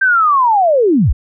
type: linear sweep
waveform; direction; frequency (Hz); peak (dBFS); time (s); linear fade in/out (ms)
sine; down; 1587 to 33.84; -8; 0.01-1.13; 10
effects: none